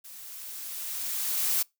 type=noise with level ramp; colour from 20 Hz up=blue; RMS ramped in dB=-46 to -25 dBFS; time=0.04-1.63 s; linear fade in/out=10 ms; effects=noise-tail reverb RT60 0.2 s tail -25 dB re dry